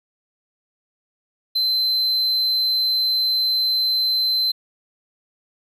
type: tone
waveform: triangle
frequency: 4080 Hz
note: C8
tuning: 44 cents flat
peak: -16 dBFS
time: 1.55-4.52 s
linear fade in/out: 10 ms
effects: none